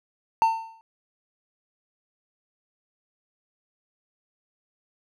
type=tone with exponential decay; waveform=triangle; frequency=900 Hz; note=A5; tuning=39 cents sharp; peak=-12 dBFS; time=0.42-0.81 s; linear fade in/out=0 ms; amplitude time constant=83 ms; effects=none